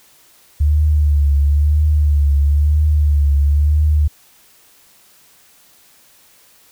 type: tone with vibrato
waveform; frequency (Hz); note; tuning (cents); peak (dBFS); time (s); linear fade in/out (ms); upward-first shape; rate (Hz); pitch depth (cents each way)
sine; 73.42; D2; 0; -10; 0.6-4.08; 10; triangle; 1; 70
effects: white hiss -50 dBFS RMS until 6.71 s

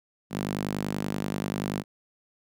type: tone with high-pass filter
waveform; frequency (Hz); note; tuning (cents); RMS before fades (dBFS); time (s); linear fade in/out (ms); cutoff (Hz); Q
sawtooth; 50.4; G1; +49; -31; 0.3-1.84; 50; 190; 2
effects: none

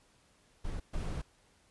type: noise bursts at uneven times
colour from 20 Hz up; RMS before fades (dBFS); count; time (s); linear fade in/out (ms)
brown; -36; 2; 0.64-0.8 / 0.93-1.22; 10
effects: pink hiss -67 dBFS RMS until 1.7 s + resampled to 24000 Hz

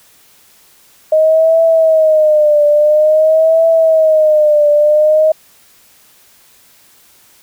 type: tone with vibrato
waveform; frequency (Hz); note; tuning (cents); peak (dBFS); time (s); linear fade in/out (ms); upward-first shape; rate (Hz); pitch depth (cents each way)
sine; 622.3; D#5; 0; -6; 1.12-5.32; 5; triangle; 0.49; 99
effects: white hiss -47 dBFS RMS until 7.42 s

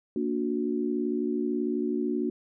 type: chord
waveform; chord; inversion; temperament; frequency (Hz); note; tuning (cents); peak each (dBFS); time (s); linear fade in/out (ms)
sine; Bb augmented; none; just; 233.1 / 291.4 / 364.2; Bb3 / D4 / F#4; 0 / -13 / -27; -30; 0.16-2.3; 2
effects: none

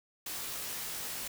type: noise with comb filter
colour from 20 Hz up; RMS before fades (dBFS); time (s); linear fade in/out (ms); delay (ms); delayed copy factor
white; -39; 0.26-1.28; 5; 17; -1
effects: none

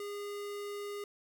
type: tone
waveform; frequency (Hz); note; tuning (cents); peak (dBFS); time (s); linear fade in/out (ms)
square; 408.5; G#4; -29; -39; 0-1.04; 2
effects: none

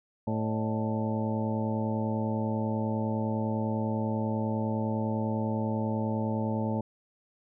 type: harmonic tone with a mistuned harmonic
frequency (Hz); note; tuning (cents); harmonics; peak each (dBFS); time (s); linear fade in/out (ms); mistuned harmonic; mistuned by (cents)
110; A2; 0; 1 / 2 / 3 / 4 / 5 / 6 / 7 / 8; -32 / -30 / -39 / -40 / -37 / -41 / -45 / -38; 0.27-6.81; 5; 6; -110
effects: none

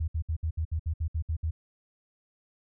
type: tone bursts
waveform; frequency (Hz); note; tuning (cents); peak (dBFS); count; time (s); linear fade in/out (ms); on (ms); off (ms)
sine; 80; D#2; +49; -26; 11; 0-1.51; 10; 80; 63
effects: none

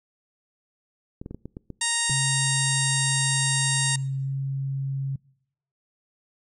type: clicks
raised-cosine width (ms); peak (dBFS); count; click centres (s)
3; -23; 8; 1.215 / 1.261 / 1.31 / 1.346 / 1.456 / 1.569 / 1.703 / 2.097
type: harmonic tone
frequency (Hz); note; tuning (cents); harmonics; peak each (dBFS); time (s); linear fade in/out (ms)
932.3; A#5; 0; 1 / 2 / 3 / 4 / 5 / 6 / 7 / 8 / 9 / 10; -35 / -30 / -34 / -30 / -34 / -35 / -35 / -30 / -31 / -30; 1.81-3.96; 5
type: tone with pitch glide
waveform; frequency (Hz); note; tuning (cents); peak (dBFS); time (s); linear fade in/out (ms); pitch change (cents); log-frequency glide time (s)
sine; 135 to 136.1; C#3 to C#3; -45 to -31; -25; 2.1-5.16; 5; +14; 4.24-4.29
effects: noise-tail reverb RT60 0.8 s tail -25 dB re dry

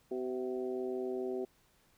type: harmonic tone with a mistuned harmonic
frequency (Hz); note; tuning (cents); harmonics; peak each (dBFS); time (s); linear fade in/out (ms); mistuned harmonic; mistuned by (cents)
127; B2; +49; 2 / 3 / 4 / 5 / 6; -42 / -35 / -46 / -46 / -52; 0.11-1.45; 5; 5; +60
effects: pink hiss -69 dBFS RMS until 1.97 s

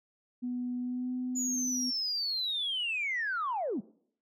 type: tone with pitch glide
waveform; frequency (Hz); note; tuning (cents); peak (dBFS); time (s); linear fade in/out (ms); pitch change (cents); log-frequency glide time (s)
sine; 246.9 to 251.9; B3 to B3; 0 to +34; -31; 0.42-1.91; 20; +34; 0.8-1.11
type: linear sweep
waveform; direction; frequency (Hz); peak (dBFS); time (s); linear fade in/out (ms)
sine; down; 6970 to 169.2; -29; 1.35-3.81; 20
effects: noise-tail reverb RT60 0.6 s tail -21 dB re dry + tanh soft clip ceiling -25 dBFS

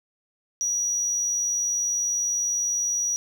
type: tone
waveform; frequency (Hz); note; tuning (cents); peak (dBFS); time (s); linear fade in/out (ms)
sine; 5800; F#8; -35; -21; 0.61-3.16; 0
effects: tanh soft clip ceiling -19 dBFS + 8-bit

